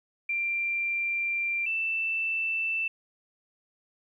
sine tone pair in turn, 2369 / 2659 Hz, D7 / E7, +14 / +14 cents, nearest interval major second, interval 200 cents, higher second, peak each -26 dBFS, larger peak neither, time 0.29-1.66 / 1.66-2.88 s, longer first, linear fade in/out 5 ms, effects 11-bit

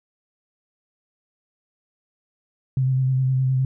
sine tone with vibrato, 130.81 Hz, C3, in tune, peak -17 dBFS, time 2.77-3.65 s, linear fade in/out 2 ms, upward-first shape square, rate 9.7 Hz, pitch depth 19 cents each way, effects none

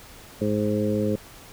harmonic tone with a mistuned harmonic, 105.3 Hz, G#2, 24 cents sharp, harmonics 1 / 2 / 3 / 4 / 5, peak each -29 / -25 / -29 / -28 / -28 dBFS, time 0.41-1.16 s, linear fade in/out 5 ms, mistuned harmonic 1, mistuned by -17 cents, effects pink hiss -46 dBFS RMS until 1.52 s

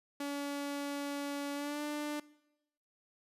sawtooth tone with pitch glide, 284.5 to 296.6 Hz, C#4 to D4, +45 to +17 cents, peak -32 dBFS, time 0.2-2.2 s, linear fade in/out 5 ms, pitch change +72 cents, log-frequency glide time 1.54-1.82 s, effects noise-tail reverb RT60 0.9 s tail -21 dB re dry + resampled to 32000 Hz

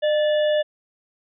harmonic tone with a mistuned harmonic, 581 Hz, D5, 19 cents flat, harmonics 1 / 3 / 5 / 6, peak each -17 / -31 / -34 / -34 dBFS, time 0.02-0.63 s, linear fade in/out 20 ms, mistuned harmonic 1, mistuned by +70 cents, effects none

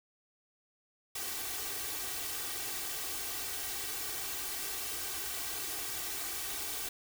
white noise with comb filter, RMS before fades -38 dBFS, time 1.15-6.89 s, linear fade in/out 5 ms, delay 2.6 ms, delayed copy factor +0.85, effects none

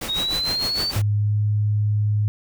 pink noise with tremolo, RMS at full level -28 dBFS, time 0.01-1.02 s, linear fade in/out 5 ms, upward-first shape sine, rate 6.6 Hz, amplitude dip 80%
sine exponential sweep, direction up, 3729 to 4592 Hz, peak -21 dBFS, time 0.08-0.92 s, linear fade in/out 20 ms
sine tone with pitch glide, 103.83 to 104.92 Hz, G#2 to G#2, 0 to +18 cents, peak -17 dBFS, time 0.96-2.28 s, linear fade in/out 0 ms, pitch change +18 cents, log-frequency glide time 1.15-1.37 s
effects none

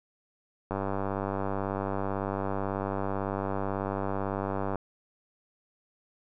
click train, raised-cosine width 1 ms, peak -17 dBFS, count 398, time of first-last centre 0.71-4.757 s, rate 98.1 Hz, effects none

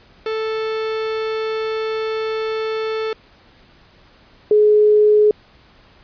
45% pulse / sine tone pair in turn, 440 / 422.2 Hz, A4 / G#4, 0 / +29 cents, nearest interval minor second, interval 71 cents, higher first, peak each -20 / -9 dBFS, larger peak second, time 0.26-3.13 / 4.51-5.31 s, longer first, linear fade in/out 2 ms, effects pink hiss -50 dBFS RMS until 6.03 s + resampled to 11025 Hz

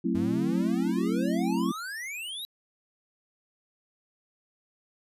sine chord, F# half-diminished seventh, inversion none, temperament just, 185 / 222 / 266.4 / 333 Hz, F#3 / A3 / C4 / E4, 0 / +16 / +31 / +18 cents, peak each -30 dBFS, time 0.04-1.72 s, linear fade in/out 10 ms
square exponential sweep, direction up, 91 to 3951 Hz, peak -35 dBFS, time 0.15-2.45 s, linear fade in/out 0 ms
effects resampled to 32000 Hz

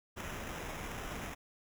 pink noise with sample-and-hold, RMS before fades -42 dBFS, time 0.16-1.35 s, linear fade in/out 20 ms, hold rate 4410 Hz, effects none

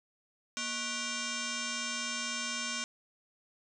sine tone with frequency modulation, 1958 Hz, B6, 15 cents flat, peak -33 dBFS, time 0.57-2.84 s, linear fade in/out 0 ms, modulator 860 Hz, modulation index 6, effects none

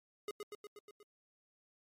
square tone with echo, 415.3 Hz, G#4, in tune, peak -39 dBFS, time 0.28-0.31 s, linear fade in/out 2 ms, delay 120 ms, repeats 6, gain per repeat -3 dB, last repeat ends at 1.03 s, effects MP3 64 kbps

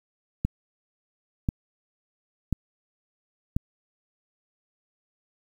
click train, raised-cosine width 5 ms, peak -11 dBFS, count 4, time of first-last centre 0.45-3.565 s, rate 0.963 Hz, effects 8-bit

